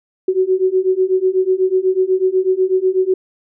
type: beating tone pair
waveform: sine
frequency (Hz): 370 / 378.1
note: F#4 / F#4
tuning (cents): 0 / +38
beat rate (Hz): 8.1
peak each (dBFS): -16 / -15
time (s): 0.28-3.14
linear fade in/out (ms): 5
effects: none